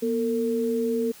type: tone pair together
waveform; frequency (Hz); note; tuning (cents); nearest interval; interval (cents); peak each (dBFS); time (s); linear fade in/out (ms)
sine; 240 / 453.1; B3 / A#4; -49 / -49; major seventh; 1100; -26 / -24; 0.02-1.12; 10
effects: white hiss -48 dBFS RMS until 1.2 s